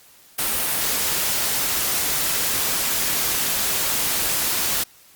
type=noise; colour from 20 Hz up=white; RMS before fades=-22 dBFS; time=0.38-4.84 s; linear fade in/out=10 ms; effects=white hiss -51 dBFS RMS until 5.15 s + Opus 48 kbps